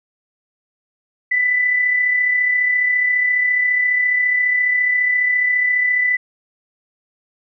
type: tone with amplitude modulation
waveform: sine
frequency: 1990 Hz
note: B6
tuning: 13 cents sharp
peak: -12 dBFS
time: 1.31-6.17 s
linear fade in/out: 10 ms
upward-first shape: sine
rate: 34.6 Hz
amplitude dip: 40%
effects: none